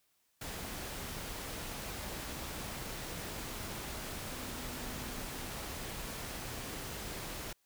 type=tone in noise; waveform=sine; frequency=250 Hz; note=B3; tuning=21 cents sharp; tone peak=-50 dBFS; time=4.3-5.5 s; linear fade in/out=5 ms; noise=pink; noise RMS=-42 dBFS; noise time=0.41-7.53 s; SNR=-11 dB; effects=white hiss -75 dBFS RMS until 7.65 s